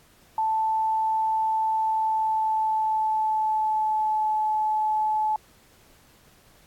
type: tone with pitch glide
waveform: sine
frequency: 880 to 861.4 Hz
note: A5 to A5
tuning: 0 to -37 cents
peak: -21 dBFS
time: 0.38-5.36 s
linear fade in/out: 2 ms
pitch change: -37 cents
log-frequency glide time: 1.79-4.36 s
effects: pink hiss -57 dBFS RMS until 6.66 s + AAC 64 kbps